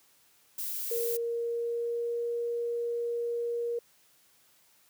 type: noise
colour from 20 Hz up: violet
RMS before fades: -35 dBFS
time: 0.58-1.17 s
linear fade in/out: 5 ms
type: tone with pitch glide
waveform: sine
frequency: 467.2 to 472.1 Hz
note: A#4 to A#4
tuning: +4 to +22 cents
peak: -29 dBFS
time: 0.91-3.79 s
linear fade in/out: 5 ms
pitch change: +18 cents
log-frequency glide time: 1.13-2.25 s
effects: white hiss -64 dBFS RMS until 4.89 s + high-pass 80 Hz 12 dB/octave